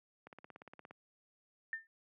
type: click train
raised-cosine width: 0.5 ms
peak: -36 dBFS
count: 12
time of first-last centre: 0.27-0.91 s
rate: 17.2 Hz
type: tone with exponential decay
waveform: sine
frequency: 1798 Hz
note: A6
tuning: 37 cents sharp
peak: -33 dBFS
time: 1.73-1.87 s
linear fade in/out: 1 ms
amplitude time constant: 30 ms
effects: high-pass 150 Hz 12 dB/octave